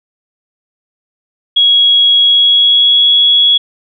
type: tone with pitch glide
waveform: sine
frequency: 3320 to 3351 Hz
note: G#7 to G#7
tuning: -1 to +15 cents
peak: -5 dBFS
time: 1.56-3.58 s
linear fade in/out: 10 ms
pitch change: +16 cents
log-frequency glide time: 2.19-3.1 s
effects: none